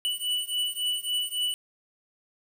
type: beating tone pair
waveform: square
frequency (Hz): 2960 / 2963.6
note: F#7 / F#7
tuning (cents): 0 / +2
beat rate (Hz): 3.6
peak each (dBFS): -30 / -31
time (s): 0.05-1.54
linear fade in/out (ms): 0
effects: 9-bit